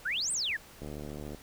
sine exponential two-way sweep, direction up then down, 1353 to 9030 to 1600 Hz, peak -29 dBFS, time 0.05-0.57 s, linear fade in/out 10 ms, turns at 0.32 s
click train, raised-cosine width 2 ms, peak -28 dBFS, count 40, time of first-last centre 0.82-1.347 s, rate 74 Hz
effects pink hiss -53 dBFS RMS until 1.42 s

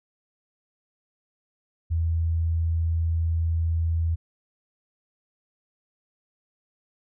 sine tone, 82.41 Hz, E2, in tune, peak -21 dBFS, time 1.9-4.16 s, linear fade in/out 20 ms, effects none

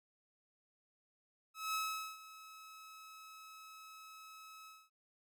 sawtooth tone with ADSR envelope, 1290 Hz, E6, 38 cents flat, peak -31 dBFS, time 1.54-4.9 s, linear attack 200 ms, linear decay 430 ms, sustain -18 dB, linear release 230 ms, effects none

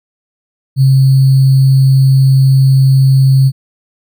sine tone with sample-and-hold, 133.9 Hz, C3, 40 cents sharp, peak -4 dBFS, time 0.76-3.52 s, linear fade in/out 50 ms, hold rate 4410 Hz, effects none

